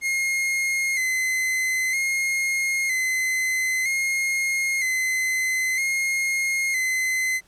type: tone with vibrato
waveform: 45% pulse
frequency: 2093 Hz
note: C7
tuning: in tune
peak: -21 dBFS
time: 0.01-7.41 s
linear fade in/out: 50 ms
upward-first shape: square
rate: 0.52 Hz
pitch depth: 40 cents each way
effects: pink hiss -58 dBFS RMS until 7.47 s + low-pass 11000 Hz 12 dB/octave